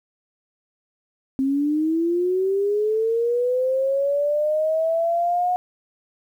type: linear sweep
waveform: sine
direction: up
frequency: 263.4 to 728 Hz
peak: -18 dBFS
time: 1.39-5.56 s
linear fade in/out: 0 ms
effects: 9-bit